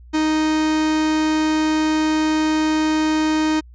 45% pulse tone, 311.1 Hz, D#4, in tune, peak -16 dBFS, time 0.13-3.61 s, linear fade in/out 20 ms, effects added 60 Hz sine -40 dBFS peak until 3.74 s + resampled to 16000 Hz

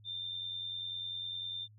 sine tone with amplitude modulation, 3589 Hz, A7, 34 cents sharp, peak -35 dBFS, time 0.04-1.68 s, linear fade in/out 50 ms, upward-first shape sine, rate 90 Hz, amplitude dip 50%, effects added 106 Hz sine -56 dBFS peak until 1.78 s

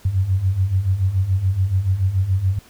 sine beating tone pair, 90.3 / 97.3 Hz, F#2 / G2, -42 / -12 cents, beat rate 7 Hz, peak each -22 / -17 dBFS, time 0.05-2.59 s, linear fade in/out 5 ms, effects pink hiss -49 dBFS RMS until 2.69 s

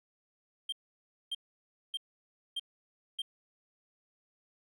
triangle tone bursts, 3175 Hz, G7, 21 cents sharp, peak -31 dBFS, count 5, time 0.69-3.22 s, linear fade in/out 5 ms, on 34 ms, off 590 ms, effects none

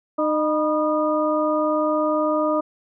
harmonic tone with a mistuned harmonic, 306 Hz, D#4, 29 cents flat, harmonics 1 / 2 / 3 / 4, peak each -23 / -21 / -29 / -25 dBFS, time 0.18-2.61 s, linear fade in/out 10 ms, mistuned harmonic 3, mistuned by +98 cents, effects none

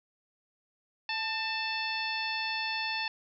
harmonic tone with a mistuned harmonic, 880 Hz, A5, in tune, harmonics 1 / 2 / 3 / 4 / 5 / 6, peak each -37 / -37 / -35 / -40 / -38 / -43 dBFS, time 1.09-3.08 s, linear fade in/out 2 ms, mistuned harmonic 2, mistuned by +37 cents, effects none

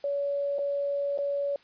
sine tone with dropouts, 566 Hz, C#5, 36 cents sharp, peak -26 dBFS, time 0.04-1.56 s, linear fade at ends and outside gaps 2 ms, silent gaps 0.585-0.59 / 1.177-1.186 s, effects white hiss -59 dBFS RMS until 1.63 s + resampled to 11025 Hz

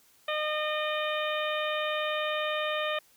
harmonic tone, 610 Hz, D#5, 34 cents flat, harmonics 1 / 2 / 3 / 4 / 5 / 6, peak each -31 / -34 / -36 / -37 / -38 / -39 dBFS, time 0.28-2.99 s, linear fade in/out 5 ms, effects white hiss -62 dBFS RMS until 3.16 s

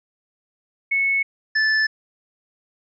sine / square tone pair in turn, 2202 / 1747.7 Hz, C#7 / A6, -12 / -12 cents, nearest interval major third, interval 400 cents, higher first, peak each -17 dBFS, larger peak neither, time 0.91-1.23 / 1.55-1.87 s, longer neither, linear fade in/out 10 ms, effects resampled to 16000 Hz

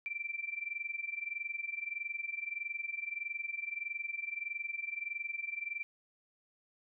sine tone with amplitude modulation, 2349 Hz, D7, in tune, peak -33 dBFS, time 0.06-5.83 s, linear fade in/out 0 ms, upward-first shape sine, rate 21.6 Hz, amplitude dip 85%, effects none

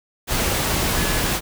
sine tone in noise, 1700 Hz, G#6, 40 cents sharp, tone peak -30 dBFS, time 0.94-1.23 s, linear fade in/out 50 ms, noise pink, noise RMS -21 dBFS, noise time 0.27-1.41 s, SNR -12 dB, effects none

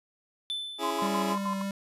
triangle tone with exponential decay, 3520 Hz, A7, in tune, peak -27 dBFS, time 0.5-1.47 s, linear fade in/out 0 ms, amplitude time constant 210 ms
20% pulse chord, C# minor, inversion none, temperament just, 277.2 / 332.6 / 415.8 Hz, C#4 / E4 / G#4, 0 / +16 / +2 cents, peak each -32 / -29 / -28 dBFS, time 0.78-1.37 s, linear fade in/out 50 ms
sine tone with tremolo, 1028 Hz, C6, 31 cents flat, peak -29 dBFS, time 0.83-1.62 s, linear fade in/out 5 ms, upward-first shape square, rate 6.4 Hz, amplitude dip 80%
square tone with vibrato, 196 Hz, G3, in tune, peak -31 dBFS, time 1.02-1.71 s, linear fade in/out 2 ms, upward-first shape square, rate 3.3 Hz, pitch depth 11 cents each way
effects resampled to 32000 Hz

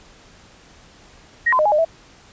sine tone with pitch steps, 1883 / 1023 / 613 / 831 / 605 / 655 Hz, A#6 / C6 / D#5 / G#5 / D#5 / E5, +17 / -39 / -26 / +1 / -49 / -11 cents, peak -13 dBFS, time 1.46-1.85 s, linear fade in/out 10 ms, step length 65 ms, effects pink hiss -48 dBFS RMS until 2.32 s + resampled to 16000 Hz

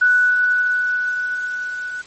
sine tone with level ramp, 1481 Hz, F#6, 1 cent sharp, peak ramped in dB -10 to -25 dBFS, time 0.01-2.02 s, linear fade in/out 10 ms, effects white hiss -42 dBFS RMS until 2.06 s + MP3 32 kbps

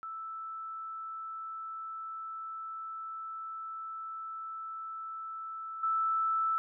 sine tone with level steps, 1318.5 Hz, E6, in tune, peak -38 / -27 dBFS, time 0.03-6.58 s, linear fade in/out 0 ms, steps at 5.83 s, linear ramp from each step 5 ms, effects none

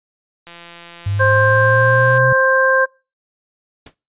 click train, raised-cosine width 0.2 ms, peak -20 dBFS, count 293, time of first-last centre 0.47-2.178 s, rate 171 Hz
sine linear sweep, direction up, 98.8 to 127.7 Hz, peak -16 dBFS, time 1.06-2.33 s, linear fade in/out 5 ms
harmonic tone, 527 Hz, C5, 12 cents sharp, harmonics 1 / 2 / 3, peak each -15 / -18 / -14 dBFS, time 1.19-2.86 s, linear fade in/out 20 ms
pink noise with exponential decay, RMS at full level -33 dBFS, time 3.86-3.95 s, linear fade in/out 5 ms, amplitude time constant 18 ms
effects noise-tail reverb RT60 0.3 s tail -24 dB re dry + resampled to 8000 Hz

